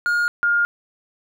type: tone pair in turn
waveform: triangle / sine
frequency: 1425 / 1414.3 Hz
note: F6 / F6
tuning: +34 / +21 cents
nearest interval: unison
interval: 13 cents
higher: first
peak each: -15 dBFS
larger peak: neither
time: 0.06-0.28 / 0.43-0.65 s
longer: neither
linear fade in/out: 0 ms
effects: none